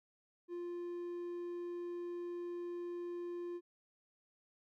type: tone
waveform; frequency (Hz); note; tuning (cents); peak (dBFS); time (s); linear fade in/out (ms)
triangle; 349.2; F4; 0; -38; 0.48-3.61; 50
effects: none